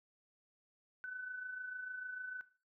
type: tone with amplitude modulation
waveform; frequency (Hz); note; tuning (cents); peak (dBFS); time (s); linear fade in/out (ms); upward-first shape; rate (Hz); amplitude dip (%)
sine; 1504; F#6; +28; -40; 1.04-2.41; 0; sine; 26.7; 50
effects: noise-tail reverb RT60 0.4 s tail -17 dB re dry